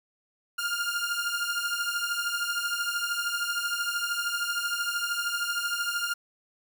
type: beating tone pair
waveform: sawtooth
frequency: 1400 / 1413 Hz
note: F6 / F6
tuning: +4 / +20 cents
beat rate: 13 Hz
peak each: -27 / -27 dBFS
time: 0.58-6.14 s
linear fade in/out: 10 ms
effects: none